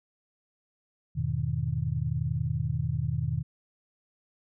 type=chord; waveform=sine; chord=E major seventh; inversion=none; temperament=just; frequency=82.41 / 103.01 / 123.61 / 154.51 Hz; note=E2 / G#2 / B2 / D#3; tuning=0 / -14 / +2 / -12 cents; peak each=-34 / -35 / -30 / -31 dBFS; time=1.15-3.43 s; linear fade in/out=20 ms; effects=none